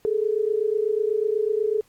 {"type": "tone pair together", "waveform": "sine", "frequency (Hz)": [415.3, 443.4], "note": ["G#4", "A4"], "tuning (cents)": [0, 13], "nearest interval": "minor second", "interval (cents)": 113, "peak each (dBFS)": -23, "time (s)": [0.05, 1.81], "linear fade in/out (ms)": 0, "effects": ["pink hiss -61 dBFS RMS until 1.88 s", "AAC 64 kbps"]}